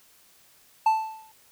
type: tone with exponential decay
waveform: triangle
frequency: 880 Hz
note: A5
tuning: in tune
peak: -13 dBFS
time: 0.86-1.32 s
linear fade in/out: 5 ms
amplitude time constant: 100 ms
effects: white hiss -58 dBFS RMS until 1.51 s